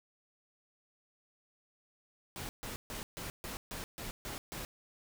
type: noise bursts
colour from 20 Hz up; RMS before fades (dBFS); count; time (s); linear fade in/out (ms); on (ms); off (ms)
pink; -42; 9; 2.36-4.65; 0; 130; 140
effects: none